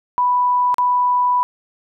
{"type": "tone with dropouts", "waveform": "sine", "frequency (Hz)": 987.8, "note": "B5", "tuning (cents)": 0, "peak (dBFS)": -13, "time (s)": [0.18, 1.43], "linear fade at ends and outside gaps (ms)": 0, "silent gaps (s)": [0.743, 0.783], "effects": []}